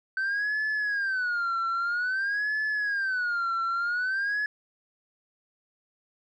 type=tone with vibrato; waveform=sine; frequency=1528 Hz; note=G6; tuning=45 cents flat; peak=-23 dBFS; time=0.17-4.46 s; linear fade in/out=2 ms; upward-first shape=sine; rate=0.51 Hz; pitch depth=210 cents each way; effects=tanh soft clip ceiling -24 dBFS

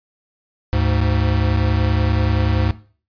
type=tone pair together; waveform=square; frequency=73.42 / 103.86 Hz; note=D2 / G#2; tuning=0 / +1 cents; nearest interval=tritone; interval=601 cents; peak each=-19 dBFS; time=0.73-2.71 s; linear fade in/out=0 ms; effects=noise-tail reverb RT60 0.4 s tail -17 dB re dry + resampled to 11025 Hz

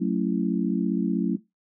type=chord; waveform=sine; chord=F# minor seventh; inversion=none; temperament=just; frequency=185 / 222 / 277.5 / 333 Hz; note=F#3 / A3 / C#4 / E4; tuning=0 / +16 / +2 / +18 cents; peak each=-25 / -27 / -28 / -30 dBFS; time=0-1.37 s; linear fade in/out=20 ms; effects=noise-tail reverb RT60 0.2 s tail -19 dB re dry

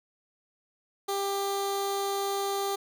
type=tone with notch filter; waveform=15% pulse; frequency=396.4 Hz; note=G4; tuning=19 cents sharp; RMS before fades=-30 dBFS; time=1.08-2.76 s; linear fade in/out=10 ms; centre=1700 Hz; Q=1.4; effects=none

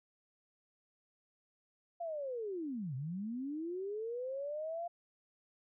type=linear two-way sweep; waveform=sine; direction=down then up; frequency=698.5 to 123.47 to 698.5 Hz; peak=-37 dBFS; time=2-4.88 s; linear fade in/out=10 ms; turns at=2.95 s; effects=none

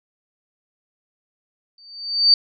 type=tone with exponential growth; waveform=sine; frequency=4600 Hz; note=D8; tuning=37 cents flat; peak=-7 dBFS; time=1.78-2.34 s; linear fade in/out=2 ms; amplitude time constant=120 ms; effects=none

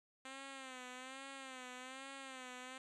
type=tone with vibrato; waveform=5% pulse; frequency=261.6 Hz; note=C4; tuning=in tune; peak=-37 dBFS; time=0.25-2.78 s; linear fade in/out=2 ms; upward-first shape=sine; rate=1.2 Hz; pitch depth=74 cents each way; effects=resampled to 24000 Hz

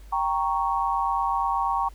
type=chord; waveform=sine; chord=G diminished; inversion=none; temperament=equal; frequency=784 / 932.3 / 1108.7 Hz; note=G5 / Bb5 / Db6; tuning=0 / 0 / 0 cents; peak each=-27 / -26 / -26 dBFS; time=0.12-1.89 s; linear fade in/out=10 ms; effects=added 50 Hz sine -42 dBFS peak until 1.94 s + pink hiss -57 dBFS RMS until 1.94 s

